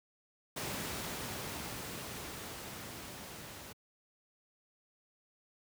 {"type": "noise with level ramp", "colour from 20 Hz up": "pink", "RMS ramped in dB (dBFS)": [-38, -48], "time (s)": [0.56, 3.73], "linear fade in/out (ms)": 10, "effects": ["high-pass 80 Hz 12 dB/octave"]}